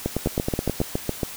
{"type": "two click trains", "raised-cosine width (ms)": 2, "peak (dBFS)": [-9, -9], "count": [8, 8], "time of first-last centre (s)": [[0.26, 1.232], [0.06, 0.803]], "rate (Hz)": [7.2, 9.42], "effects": ["white hiss -37 dBFS RMS until 1.36 s"]}